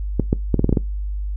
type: clicks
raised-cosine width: 3 ms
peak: -3 dBFS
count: 8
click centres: 0.197 / 0.329 / 0.543 / 0.594 / 0.644 / 0.693 / 0.727 / 0.772 s
effects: noise-tail reverb RT60 0.2 s tail -22 dB re dry + added 50 Hz sine -22 dBFS peak until 1.36 s